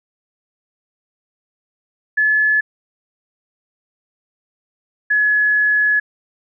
sine tone pair in turn, 1718 / 1697.3 Hz, A6 / G#6, -42 / +37 cents, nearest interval unison, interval 21 cents, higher first, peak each -12 dBFS, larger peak neither, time 2.17-2.61 / 5.1-6 s, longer second, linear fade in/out 10 ms, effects none

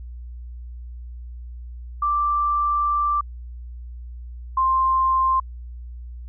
sine tone pair in turn, 1174.7 / 1050.9 Hz, D6 / C6, 0 / +7 cents, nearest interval major second, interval 193 cents, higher first, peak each -18 / -16 dBFS, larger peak second, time 2.02-3.21 / 4.57-5.4 s, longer first, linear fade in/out 5 ms, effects added 60 Hz sine -33 dBFS peak until 6.28 s

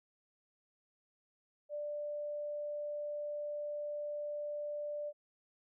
sine tone, 590 Hz, D5, 8 cents sharp, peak -37 dBFS, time 1.69-5.13 s, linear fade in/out 50 ms, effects none

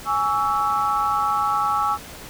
sine chord, C# minor, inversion second, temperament equal with one note detuned, 830.6 / 1126.2 / 1318.5 Hz, G#5 / C#6 / E6, 0 / +27 / 0 cents, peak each -23 / -24 / -22 dBFS, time 0.05-1.98 s, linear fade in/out 50 ms, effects pink hiss -39 dBFS RMS until 2.29 s

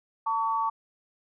sine tone pair together, 897.7 / 1131 Hz, A5 / C#6, +34 / +34 cents, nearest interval major third, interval 400 cents, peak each -27 dBFS, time 0.26-0.7 s, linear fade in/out 10 ms, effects none

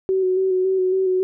sine tone with vibrato, 375 Hz, F#4, 23 cents sharp, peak -16 dBFS, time 0.09-1.23 s, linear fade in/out 0 ms, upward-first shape square, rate 3.6 Hz, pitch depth 22 cents each way, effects none

